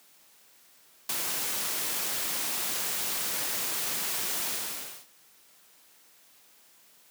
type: noise with ADSR envelope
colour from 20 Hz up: white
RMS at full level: -27 dBFS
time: 1.09-5.07 s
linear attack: 5 ms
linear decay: 14 ms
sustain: -4 dB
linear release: 600 ms
effects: white hiss -59 dBFS RMS until 7.1 s + high-pass 150 Hz 12 dB/octave